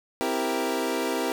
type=chord; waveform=25% pulse; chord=C dominant seventh; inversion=none; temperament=equal; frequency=261.6 / 329.6 / 392 / 466.2 Hz; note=C4 / E4 / G4 / Bb4; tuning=0 / 0 / 0 / 0 cents; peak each=-27 dBFS; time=0.21-1.32 s; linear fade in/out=0 ms; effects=none